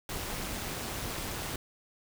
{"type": "noise with amplitude modulation", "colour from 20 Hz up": "pink", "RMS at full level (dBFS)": -34, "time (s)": [0.09, 1.56], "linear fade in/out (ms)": 2, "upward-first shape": "sine", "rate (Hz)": 209, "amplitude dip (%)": 60, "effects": []}